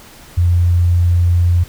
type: tone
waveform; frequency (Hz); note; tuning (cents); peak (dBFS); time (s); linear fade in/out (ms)
sine; 87.31; F2; 0; -9; 0.37-1.64; 10
effects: pink hiss -40 dBFS RMS until 1.68 s